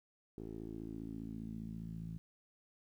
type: tone with low-pass filter sweep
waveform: 10% pulse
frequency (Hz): 55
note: A1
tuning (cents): 0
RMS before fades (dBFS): -45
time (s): 0.38-2.18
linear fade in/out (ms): 0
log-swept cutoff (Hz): 410 to 160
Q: 3.4
effects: 12-bit